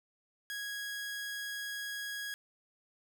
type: tone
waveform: sawtooth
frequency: 1655 Hz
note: G#6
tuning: 6 cents flat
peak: -34 dBFS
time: 0.5-2.34 s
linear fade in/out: 0 ms
effects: none